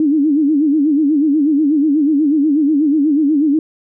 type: tone with vibrato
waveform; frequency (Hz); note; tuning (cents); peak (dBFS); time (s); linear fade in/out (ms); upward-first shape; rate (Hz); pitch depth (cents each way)
sine; 296.3; D4; +15; -10; 0-3.59; 2; sine; 8.2; 130
effects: none